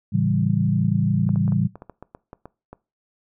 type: chord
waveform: sine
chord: A dominant seventh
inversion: none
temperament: equal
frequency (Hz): 110 / 138.59 / 164.81 / 196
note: A2 / C#3 / E3 / G3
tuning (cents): 0 / 0 / 0 / 0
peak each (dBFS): -23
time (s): 0.12-1.68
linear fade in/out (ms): 20
type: clicks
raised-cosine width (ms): 1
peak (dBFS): -24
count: 12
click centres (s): 1.291 / 1.359 / 1.479 / 1.522 / 1.756 / 1.821 / 1.897 / 2.026 / 2.149 / 2.331 / 2.456 / 2.73
effects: noise-tail reverb RT60 0.3 s tail -21 dB re dry